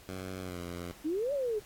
10% pulse tone with pitch glide, 93.4 to 87.15 Hz, F#2 to F2, +17 to -3 cents, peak -30 dBFS, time 0.09-0.92 s, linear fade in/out 0 ms, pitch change -120 cents, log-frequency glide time 0.42-0.59 s
sine exponential two-way sweep, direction up then down, 290.3 to 587.3 to 405.7 Hz, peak -29 dBFS, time 1.04-1.6 s, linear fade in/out 20 ms, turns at 1.33 s
effects pink hiss -55 dBFS RMS until 1.65 s + AAC 64 kbps

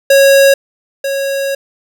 square tone pair in turn, 550 / 550 Hz, C#5 / C#5, -14 / -14 cents, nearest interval unison, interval 0 cents, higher neither, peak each -5 / -15 dBFS, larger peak first, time 0.1-0.54 / 1.04-1.55 s, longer second, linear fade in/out 5 ms, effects none

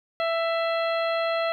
harmonic tone with a mistuned harmonic, 663 Hz, E5, 10 cents sharp, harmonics 1 / 2 / 3 / 4 / 5 / 6, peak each -24 / -30 / -34 / -36 / -38 / -40 dBFS, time 0.2-1.52 s, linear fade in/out 0 ms, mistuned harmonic 6, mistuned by +64 cents, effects 10-bit

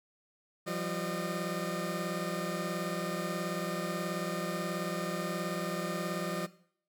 20% pulse tone cluster, 171.8 / 190.3 / 609 Hz, F3 / F#3 / D#5, -28 / +49 / -37 cents, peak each -32 / -34 / -33 dBFS, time 0.66-6.47 s, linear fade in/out 20 ms, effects noise-tail reverb RT60 0.6 s tail -18 dB re dry

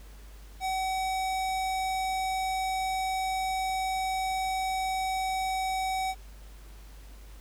square tone with low-pass filter, 758 Hz, F#5, 42 cents sharp, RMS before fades -30 dBFS, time 0.6-6.15 s, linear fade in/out 50 ms, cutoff 11000 Hz, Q 0.79, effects added 50 Hz sine -45 dBFS peak until 7.4 s + pink hiss -56 dBFS RMS until 7.4 s

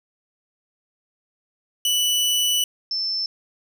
sawtooth / sine tone pair in turn, 2967 / 5305 Hz, F#7 / E8, +4 / +10 cents, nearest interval minor seventh, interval 1006 cents, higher second, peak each -15 / -22 dBFS, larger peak first, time 1.85-2.64 / 2.91-3.26 s, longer first, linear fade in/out 2 ms, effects none

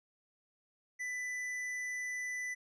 sine tone with hard clipping, 1992 Hz, B6, 14 cents sharp, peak -38 dBFS, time 0.99-2.55 s, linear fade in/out 20 ms, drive 9 dB, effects resampled to 22050 Hz

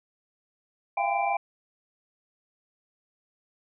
sine tone cluster, 674 / 700 / 801 / 1017 / 2351 Hz, E5 / F5 / G5 / C6 / D7, +38 / +4 / +37 / -50 / +1 cents, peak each -33 / -31 / -26 / -33 / -33 dBFS, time 0.97-1.37 s, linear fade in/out 5 ms, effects none

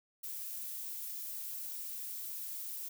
violet noise, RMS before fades -42 dBFS, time 0.23-2.89 s, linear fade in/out 10 ms, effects none

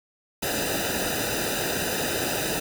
pink noise with comb filter, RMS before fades -27 dBFS, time 0.42-2.6 s, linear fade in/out 10 ms, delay 0.91 ms, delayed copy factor -1, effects none

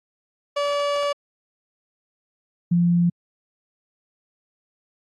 30% pulse / sine tone pair in turn, 575 / 173.23 Hz, D5 / F3, -37 / -14 cents, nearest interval octave + major sixth, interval 2077 cents, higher first, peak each -18 / -15 dBFS, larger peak second, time 0.56-1.13 / 2.71-3.1 s, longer first, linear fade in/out 10 ms, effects low-pass 5000 Hz 12 dB/octave + AAC 64 kbps

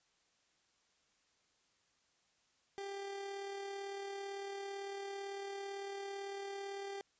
30% pulse tone with amplitude modulation, 396.6 Hz, G4, 20 cents sharp, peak -38 dBFS, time 2.78-7.01 s, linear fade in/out 0 ms, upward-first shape sine, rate 37.9 Hz, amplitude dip 30%, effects white hiss -75 dBFS RMS until 7.19 s + resampled to 16000 Hz

